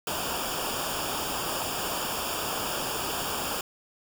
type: noise with comb filter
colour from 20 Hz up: pink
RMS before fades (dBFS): -31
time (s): 0.07-3.61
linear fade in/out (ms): 2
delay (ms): 0.49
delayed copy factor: -0.8
effects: none